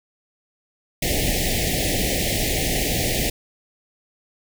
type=band-stop noise; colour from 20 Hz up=pink; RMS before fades=-22 dBFS; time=1.02-3.3 s; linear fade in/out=5 ms; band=790 to 1800 Hz; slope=96 dB/octave; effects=none